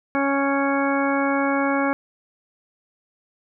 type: harmonic tone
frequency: 277.2 Hz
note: C#4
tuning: in tune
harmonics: 1 / 2 / 3 / 4 / 5 / 6 / 8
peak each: -22 / -25 / -27 / -28 / -29 / -30 / -31 dBFS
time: 0.15-1.93 s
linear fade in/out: 0 ms
effects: none